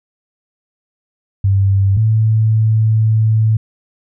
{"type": "tone pair in turn", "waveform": "sine", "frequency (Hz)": [98, 110], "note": ["G2", "A2"], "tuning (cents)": [0, 0], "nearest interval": "major second", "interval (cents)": 200, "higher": "second", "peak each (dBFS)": -9, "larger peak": "neither", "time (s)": [[1.44, 1.97], [1.97, 3.57]], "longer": "second", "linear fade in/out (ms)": 5, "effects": []}